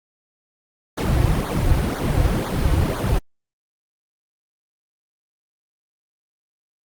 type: noise with flanger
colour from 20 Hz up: brown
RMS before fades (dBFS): -19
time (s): 0.97-3.19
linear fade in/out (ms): 10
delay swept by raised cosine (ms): 0.36 to 5.06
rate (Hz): 2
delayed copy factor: -0.9
effects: Opus 48 kbps